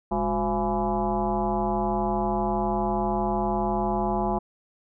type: tone with frequency modulation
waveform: sine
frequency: 523.3 Hz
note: C5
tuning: in tune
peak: -22 dBFS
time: 0.11-4.39 s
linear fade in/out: 10 ms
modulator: 159 Hz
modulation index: 2.8
effects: none